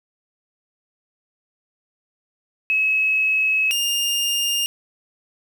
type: tone pair in turn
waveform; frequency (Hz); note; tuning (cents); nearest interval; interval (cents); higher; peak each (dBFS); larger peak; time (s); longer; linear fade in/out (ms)
sine / sawtooth; 2572 / 2815; E7 / F7; -43 / +13; major second; 156; second; -16; neither; 2.7-3.71 / 3.71-4.66; first; 0
effects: 8-bit